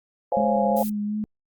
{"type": "chord", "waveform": "sine", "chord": "Db major seventh", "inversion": "third", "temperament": "just", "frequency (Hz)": [519.7, 554.4, 693, 831.5], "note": ["C5", "Db5", "F5", "Ab5"], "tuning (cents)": [-12, 0, -14, 2], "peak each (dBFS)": -25, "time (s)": [0.32, 0.83], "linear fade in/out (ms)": 2}
{"type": "tone with vibrato", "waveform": "sine", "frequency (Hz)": 210, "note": "G#3", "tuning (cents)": 19, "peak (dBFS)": -24, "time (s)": [0.37, 1.24], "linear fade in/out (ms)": 0, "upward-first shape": "sine", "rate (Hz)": 2.7, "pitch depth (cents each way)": 27}
{"type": "noise", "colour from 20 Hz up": "violet", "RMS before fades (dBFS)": -35, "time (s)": [0.76, 0.9], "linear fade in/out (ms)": 10}
{"effects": ["Opus 32 kbps"]}